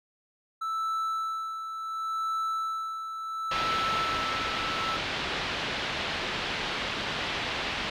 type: tone with tremolo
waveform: triangle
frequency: 1318.5 Hz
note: E6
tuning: in tune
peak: -25 dBFS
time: 0.61-4.97 s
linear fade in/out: 10 ms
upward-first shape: sine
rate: 0.7 Hz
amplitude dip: 55%
type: low-pass noise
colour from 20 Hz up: white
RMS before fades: -32 dBFS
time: 3.51-7.9 s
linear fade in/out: 5 ms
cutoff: 3700 Hz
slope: 24 dB/octave
effects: none